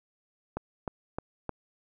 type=click train; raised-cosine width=1 ms; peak=-18 dBFS; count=4; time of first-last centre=0.57-1.493 s; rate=3.25 Hz; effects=none